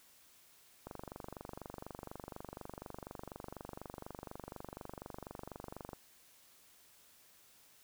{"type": "click train", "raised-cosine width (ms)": 1, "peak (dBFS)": -30, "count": 123, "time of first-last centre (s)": [0.87, 5.932], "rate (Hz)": 24.1, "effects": ["white hiss -64 dBFS RMS until 7.83 s"]}